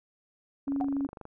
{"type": "tone", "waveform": "sine", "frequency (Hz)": 277.4, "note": "C#4", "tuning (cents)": 1, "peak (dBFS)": -27, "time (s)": [0.67, 1.07], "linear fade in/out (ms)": 10}
{"type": "click train", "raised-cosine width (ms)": 1, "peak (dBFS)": -29, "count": 15, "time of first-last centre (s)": [0.68, 1.254], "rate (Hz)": 24.4}
{"type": "tone with exponential decay", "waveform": "sine", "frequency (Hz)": 741, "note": "F#5", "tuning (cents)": 2, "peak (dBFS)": -25, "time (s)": [0.81, 0.89], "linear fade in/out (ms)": 0, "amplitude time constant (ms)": 16}
{"effects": []}